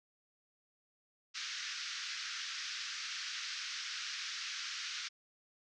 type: band-pass noise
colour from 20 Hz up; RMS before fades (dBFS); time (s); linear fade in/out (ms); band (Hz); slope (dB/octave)
white; -42; 1.34-5.09; 20; 1300 to 6000; 48
effects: none